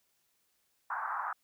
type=band-pass noise; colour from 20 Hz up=pink; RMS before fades=-36 dBFS; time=0.9-1.33 s; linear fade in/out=5 ms; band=840 to 1500 Hz; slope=48 dB/octave; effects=white hiss -75 dBFS RMS until 1.43 s